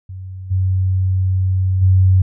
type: tone with level steps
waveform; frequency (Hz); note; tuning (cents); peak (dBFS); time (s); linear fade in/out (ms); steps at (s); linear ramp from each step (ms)
sine; 93.7; F#2; +22; -27 / -13 / -8; 0.09-2.22; 5; 0.5 / 1.81; 20
effects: none